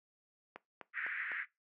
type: click train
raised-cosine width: 0.5 ms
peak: -30 dBFS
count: 4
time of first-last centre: 0.56-1.318 s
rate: 3.96 Hz
type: band-pass noise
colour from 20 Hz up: white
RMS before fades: -40 dBFS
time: 0.93-1.46 s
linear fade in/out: 50 ms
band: 1500 to 2100 Hz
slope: 48 dB/octave
effects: noise-tail reverb RT60 0.2 s tail -20 dB re dry + high-pass 300 Hz 12 dB/octave

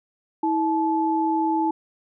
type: tone pair together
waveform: sine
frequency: 323.1 / 865 Hz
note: E4 / A5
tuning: -35 / -30 cents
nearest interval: octave + perfect fourth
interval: 1705 cents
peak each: -22 dBFS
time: 0.43-1.71 s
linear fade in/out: 5 ms
effects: none

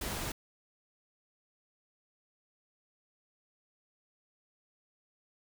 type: noise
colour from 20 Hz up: pink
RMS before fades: -37 dBFS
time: 0.01-0.32 s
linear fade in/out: 5 ms
effects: none

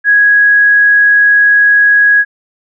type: tone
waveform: sine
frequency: 1661.2 Hz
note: G#6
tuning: in tune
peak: -4 dBFS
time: 0.04-2.25 s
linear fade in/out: 50 ms
effects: none

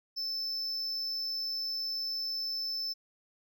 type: tone with amplitude modulation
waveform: triangle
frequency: 5274 Hz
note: E8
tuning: in tune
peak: -30 dBFS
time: 0.16-2.94 s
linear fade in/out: 20 ms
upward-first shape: sine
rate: 219 Hz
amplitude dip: 25%
effects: none

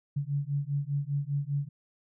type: beating tone pair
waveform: sine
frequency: 140 / 145 Hz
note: C#3 / D3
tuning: +18 / -22 cents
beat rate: 5 Hz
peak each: -31 dBFS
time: 0.16-1.69 s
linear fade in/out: 10 ms
effects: none

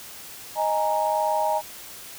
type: chord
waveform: sine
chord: D# suspended fourth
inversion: none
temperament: equal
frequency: 622.3 / 830.6 / 932.3 Hz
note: D#5 / G#5 / A#5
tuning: 0 / 0 / 0 cents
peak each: -25 dBFS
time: 0.55-1.62 s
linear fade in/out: 50 ms
effects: white hiss -41 dBFS RMS until 2.18 s

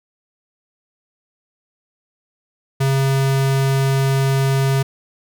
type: tone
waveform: square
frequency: 135.5 Hz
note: C#3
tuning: 39 cents flat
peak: -15 dBFS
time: 2.8-4.83 s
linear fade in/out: 10 ms
effects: none

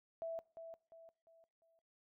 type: tone with echo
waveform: sine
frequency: 659.3 Hz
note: E5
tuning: in tune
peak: -39 dBFS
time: 0.22-0.39 s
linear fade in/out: 0 ms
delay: 350 ms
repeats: 4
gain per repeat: -8 dB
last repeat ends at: 1.79 s
effects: noise-tail reverb RT60 0.5 s tail -23 dB re dry

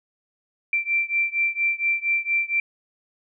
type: beating tone pair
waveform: sine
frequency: 2349 / 2353.3 Hz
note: D7 / D7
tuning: 0 / +3 cents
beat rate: 4.3 Hz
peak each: -23 / -24 dBFS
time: 0.73-2.6 s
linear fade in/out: 2 ms
effects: none

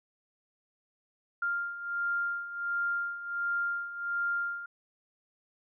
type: beating tone pair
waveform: sine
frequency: 1396.9 / 1398.3 Hz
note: F6 / F6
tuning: 0 / +2 cents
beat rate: 1.4 Hz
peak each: -36 / -31 dBFS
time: 1.42-4.66 s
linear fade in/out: 5 ms
effects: none

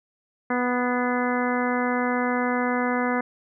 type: harmonic tone with a mistuned harmonic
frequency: 246.9 Hz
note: B3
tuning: in tune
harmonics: 1 / 2 / 3 / 4 / 5 / 6 / 7 / 8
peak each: -25 / -28 / -30 / -31 / -32 / -33 / -33 / -34 dBFS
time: 0.5-3.21 s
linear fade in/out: 5 ms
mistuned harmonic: 8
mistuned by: +56 cents
effects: none

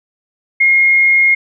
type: tone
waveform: sine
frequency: 2144 Hz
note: C7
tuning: 42 cents sharp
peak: -7 dBFS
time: 0.6-1.35 s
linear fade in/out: 10 ms
effects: none

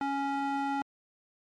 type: tone with band-pass filter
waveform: square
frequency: 278 Hz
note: C#4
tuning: 5 cents sharp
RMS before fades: -31 dBFS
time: 0.01-0.82 s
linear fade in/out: 2 ms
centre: 850 Hz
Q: 1.3
effects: MP3 48 kbps

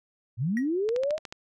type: linear sweep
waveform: sine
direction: up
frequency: 101.9 to 643 Hz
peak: -24 dBFS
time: 0.37-1.19 s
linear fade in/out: 50 ms
type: tone with exponential decay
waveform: triangle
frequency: 1900 Hz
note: A#6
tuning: 33 cents sharp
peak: -27 dBFS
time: 0.57-0.68 s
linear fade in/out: 1 ms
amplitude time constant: 22 ms
type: click train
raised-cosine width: 0.2 ms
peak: -20 dBFS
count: 7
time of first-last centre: 0.89-1.325 s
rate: 13.8 Hz
effects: none

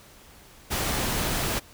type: noise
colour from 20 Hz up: pink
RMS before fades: -27 dBFS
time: 0.7-1.6 s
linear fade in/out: 20 ms
effects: pink hiss -51 dBFS RMS until 1.73 s

